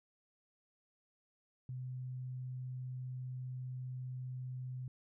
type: tone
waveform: sine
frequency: 127.5 Hz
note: C3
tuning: 44 cents flat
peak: -40 dBFS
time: 1.69-4.88 s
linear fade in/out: 2 ms
effects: none